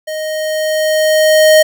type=tone with level ramp; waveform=square; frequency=622.3 Hz; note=D#5; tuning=in tune; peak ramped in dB=-20 to -4 dBFS; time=0.07-1.63 s; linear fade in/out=10 ms; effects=none